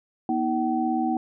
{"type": "tone cluster", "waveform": "sine", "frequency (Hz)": [241.5, 318, 761], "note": ["B3", "D#4", "F#5"], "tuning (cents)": [-39, 38, 48], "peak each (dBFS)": -26, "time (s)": [0.29, 1.17], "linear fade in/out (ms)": 2, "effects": []}